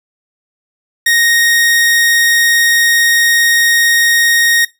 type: tone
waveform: sawtooth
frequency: 1864.7 Hz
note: A#6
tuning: in tune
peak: -5 dBFS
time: 1.06-4.65 s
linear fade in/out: 5 ms
effects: noise-tail reverb RT60 0.2 s tail -19 dB re dry